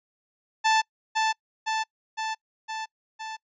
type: tone with echo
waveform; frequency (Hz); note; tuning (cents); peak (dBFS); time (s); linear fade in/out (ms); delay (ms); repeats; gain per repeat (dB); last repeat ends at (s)
sawtooth; 880; A5; 0; -15; 0.64-0.82; 20; 510; 5; -3; 3.37
effects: noise-tail reverb RT60 0.1 s tail -25 dB re dry + resampled to 16000 Hz